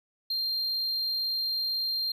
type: tone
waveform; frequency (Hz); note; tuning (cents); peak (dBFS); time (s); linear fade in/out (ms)
triangle; 4186; C8; 0; -26; 0.3-2.12; 5
effects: none